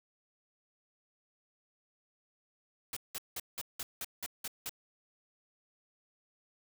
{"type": "noise bursts", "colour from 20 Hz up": "white", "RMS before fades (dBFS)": -39, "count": 9, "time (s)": [2.93, 4.694], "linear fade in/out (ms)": 2, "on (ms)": 36, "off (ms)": 180, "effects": []}